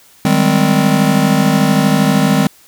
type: chord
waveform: square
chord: Ab major seventh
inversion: second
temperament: just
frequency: 155.74 / 194.67 / 207.7 / 259.6 Hz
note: Eb3 / G3 / Ab3 / C4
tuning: +2 / -12 / 0 / -13 cents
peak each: -16 dBFS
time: 0.25-2.47 s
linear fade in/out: 2 ms
effects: white hiss -46 dBFS RMS until 2.67 s